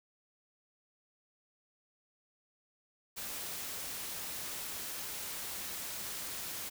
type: noise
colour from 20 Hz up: white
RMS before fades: -41 dBFS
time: 3.16-6.7 s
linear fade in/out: 20 ms
effects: none